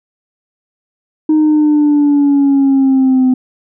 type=linear sweep; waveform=sine; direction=down; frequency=311 to 254.8 Hz; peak=-5 dBFS; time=1.29-3.34 s; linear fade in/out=5 ms; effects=tanh soft clip ceiling -5 dBFS